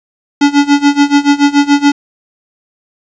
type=tone with tremolo; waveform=square; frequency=286.1 Hz; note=D4; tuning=45 cents flat; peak=-4 dBFS; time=0.41-1.92 s; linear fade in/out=5 ms; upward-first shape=sine; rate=7 Hz; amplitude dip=90%; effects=resampled to 16000 Hz + 7-bit